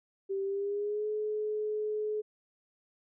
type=tone with pitch glide; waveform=sine; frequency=390.5 to 425.8 Hz; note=G4 to G#4; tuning=-7 to +43 cents; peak=-30 dBFS; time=0.29-2.22 s; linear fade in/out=20 ms; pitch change=+150 cents; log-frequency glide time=0.43-1.07 s; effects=none